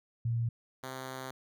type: tone pair in turn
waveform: sine / 5% pulse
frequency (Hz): 116.54 / 130.81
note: A#2 / C3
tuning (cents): 0 / 0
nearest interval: major second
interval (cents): 200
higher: second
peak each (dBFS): -28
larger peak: neither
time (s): 0.25-0.49 / 0.83-1.31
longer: second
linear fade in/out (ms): 5
effects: none